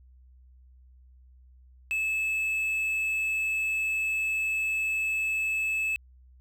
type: tone with quantisation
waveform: triangle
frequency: 2606 Hz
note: E7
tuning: 20 cents flat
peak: -24 dBFS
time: 1.91-5.96 s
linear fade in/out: 0 ms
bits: 9
effects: added 63 Hz sine -52 dBFS peak until 6.4 s